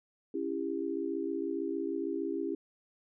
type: chord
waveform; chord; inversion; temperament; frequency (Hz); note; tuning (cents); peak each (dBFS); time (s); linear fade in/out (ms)
sine; C# diminished; none; just; 277.2 / 332.6 / 399.1; C#4 / E4 / G4; 0 / +16 / +31; -37 / -35 / -36; 0.34-2.55; 5
effects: none